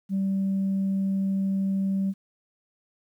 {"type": "tone", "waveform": "sine", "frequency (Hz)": 193.8, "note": "G3", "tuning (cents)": -20, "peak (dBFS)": -21, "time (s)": [0.09, 2.14], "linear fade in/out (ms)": 50, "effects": ["tanh soft clip ceiling -20 dBFS", "10-bit"]}